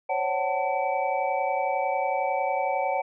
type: tone cluster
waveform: sine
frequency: 534 / 565 / 752 / 889 / 2300 Hz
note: C5 / C#5 / F#5 / A5 / D7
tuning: +35 / +33 / +28 / +18 / -37 cents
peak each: -31 / -30 / -27 / -30 / -35 dBFS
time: 0.09-3.02 s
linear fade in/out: 10 ms
effects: none

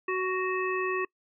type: harmonic tone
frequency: 371.8 Hz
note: F#4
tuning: 8 cents sharp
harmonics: 1 / 3 / 5 / 7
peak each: -29 / -32 / -35 / -36 dBFS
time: 0.08-1.05 s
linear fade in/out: 5 ms
effects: noise-tail reverb RT60 0.1 s tail -25 dB re dry

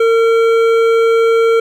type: tone with hard clipping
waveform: sine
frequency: 456 Hz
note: A#4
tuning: 38 cents flat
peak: -10 dBFS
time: 0-1.6 s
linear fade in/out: 5 ms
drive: 11 dB
effects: none

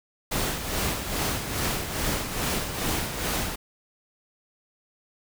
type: noise with tremolo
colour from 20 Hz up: pink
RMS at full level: -26 dBFS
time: 0.31-3.56 s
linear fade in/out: 10 ms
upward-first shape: sine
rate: 2.4 Hz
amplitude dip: 55%
effects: none

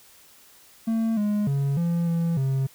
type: tone with pitch steps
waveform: triangle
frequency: 225.3 / 207.9 / 139.3 / 170.2 / 167.8 / 134.3 Hz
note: A3 / G#3 / C#3 / F3 / E3 / C3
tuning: +41 / +2 / +9 / -44 / +31 / +46 cents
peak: -19 dBFS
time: 0.87-2.67 s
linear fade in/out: 10 ms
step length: 300 ms
effects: white hiss -53 dBFS RMS until 2.74 s

